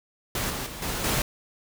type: noise with level steps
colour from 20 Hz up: pink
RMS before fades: -28 / -32 / -38 / -30 / -25 dBFS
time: 0.35-1.22 s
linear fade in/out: 2 ms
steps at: 0.5 / 0.66 / 0.82 / 1.04 s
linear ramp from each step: 5 ms
effects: none